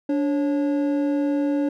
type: tone pair together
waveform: triangle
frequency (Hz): 290 / 547.8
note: D4 / C#5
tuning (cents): -22 / -21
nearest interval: major seventh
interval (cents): 1101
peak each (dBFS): -18 / -26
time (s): 0.09-1.69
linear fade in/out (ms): 5
effects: none